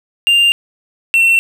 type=tone pair in turn; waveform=triangle; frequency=2794 / 2707 Hz; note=F7 / E7; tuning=0 / +45 cents; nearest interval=minor second; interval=55 cents; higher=first; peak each=-6 dBFS; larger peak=neither; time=0.27-0.52 / 1.14-1.39 s; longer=neither; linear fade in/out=0 ms; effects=none